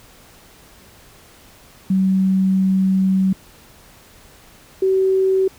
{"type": "tone pair in turn", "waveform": "sine", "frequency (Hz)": [190, 380.9], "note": ["F#3", "G4"], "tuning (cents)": [46, -50], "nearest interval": "octave", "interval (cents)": 1204, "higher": "second", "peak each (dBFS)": -13, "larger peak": "neither", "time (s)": [[1.9, 3.33], [4.82, 5.48]], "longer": "first", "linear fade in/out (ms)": 5, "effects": ["pink hiss -47 dBFS RMS until 5.58 s"]}